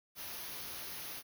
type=band-stop noise; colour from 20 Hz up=white; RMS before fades=-44 dBFS; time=0.15-1.23 s; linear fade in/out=50 ms; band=6400 to 9600 Hz; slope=96 dB/octave; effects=none